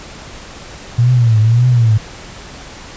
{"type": "tone with vibrato", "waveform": "sine", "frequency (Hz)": 116.54, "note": "A#2", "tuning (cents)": 0, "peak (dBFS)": -7, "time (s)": [0.98, 1.98], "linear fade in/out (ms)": 10, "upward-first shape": "triangle", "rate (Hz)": 1.8, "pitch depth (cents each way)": 150, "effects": ["pink hiss -33 dBFS RMS until 2.96 s", "resampled to 16000 Hz"]}